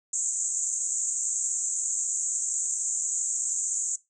white band-pass noise, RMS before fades -29 dBFS, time 0.13-3.96 s, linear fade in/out 5 ms, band 6600 to 7900 Hz, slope 96 dB/octave, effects noise-tail reverb RT60 0.2 s tail -19 dB re dry

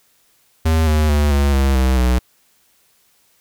square tone with pitch steps, 80.1 / 76.79 / 73.62 / 70.58 / 67.67 / 64.87 / 62.2 Hz, E2 / D#2 / D2 / C#2 / C#2 / C2 / B1, -49 / -22 / +5 / +32 / -41 / -14 / +13 cents, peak -13 dBFS, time 0.65-2.19 s, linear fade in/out 10 ms, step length 220 ms, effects white hiss -58 dBFS RMS until 3.4 s

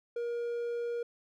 triangle tone, 473.6 Hz, A#4, 27 cents sharp, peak -30 dBFS, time 0.16-1.03 s, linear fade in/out 5 ms, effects none

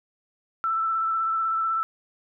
sine tone with vibrato, 1327 Hz, E6, 11 cents sharp, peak -22 dBFS, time 0.64-1.83 s, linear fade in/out 0 ms, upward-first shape square, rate 16 Hz, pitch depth 15 cents each way, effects none

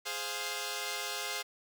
5% pulse chord, F minor, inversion first, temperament equal, 415.3 / 523.3 / 698.5 Hz, Ab4 / C5 / F5, 0 / 0 / 0 cents, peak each -28 dBFS, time 0.05-1.43 s, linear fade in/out 20 ms, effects none

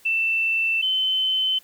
sine tone pair in turn, 2669 / 3059 Hz, E7 / G7, +21 / -43 cents, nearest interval major second, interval 236 cents, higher second, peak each -19 dBFS, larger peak neither, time 0.05-0.82 / 0.82-1.59 s, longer neither, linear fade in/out 10 ms, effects white hiss -54 dBFS RMS until 1.63 s

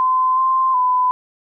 sine tone with pitch steps, 1028 / 1045 / 1004 Hz, C6 / C6 / B5, -31 / -2 / +28 cents, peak -13 dBFS, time 0-1.11 s, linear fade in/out 0 ms, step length 370 ms, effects none

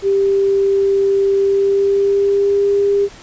sine tone with pitch glide, 393.8 to 401.6 Hz, G4 to G4, +8 to +42 cents, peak -11 dBFS, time 0.02-3.09 s, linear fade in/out 50 ms, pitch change +34 cents, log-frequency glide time 1.38-2.68 s, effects pink hiss -39 dBFS RMS until 3.22 s + resampled to 16000 Hz

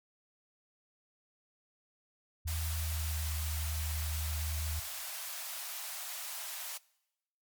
sine tone with pitch glide, 80.4 to 77.48 Hz, E2 to D#2, -43 to -7 cents, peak -33 dBFS, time 2.45-4.8 s, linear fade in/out 10 ms, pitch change -64 cents, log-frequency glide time 2.58-3.31 s
white high-pass noise, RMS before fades -41 dBFS, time 2.47-6.78 s, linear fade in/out 10 ms, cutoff 580 Hz, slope 96 dB/octave
effects noise-tail reverb RT60 0.9 s tail -23 dB re dry + MP3 96 kbps

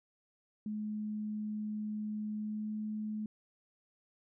sine tone with pitch glide, 212.4 to 214 Hz, G#3 to A3, +39 to -48 cents, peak -35 dBFS, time 0.66-3.26 s, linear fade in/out 2 ms, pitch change +13 cents, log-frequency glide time 2.36-2.75 s, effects none

